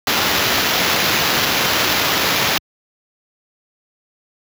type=noise with sample-and-hold; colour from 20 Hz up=white; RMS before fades=-17 dBFS; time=0.07-2.58 s; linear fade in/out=2 ms; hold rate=8820 Hz; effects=high-pass 80 Hz 12 dB/octave